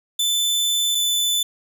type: tone pair in turn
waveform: sawtooth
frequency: 3520 / 3506 Hz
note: A7 / A7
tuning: 0 / -7 cents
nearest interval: unison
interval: 7 cents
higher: first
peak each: -15 dBFS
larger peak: neither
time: 0.19-0.95 / 0.95-1.43 s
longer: first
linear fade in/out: 5 ms
effects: 9-bit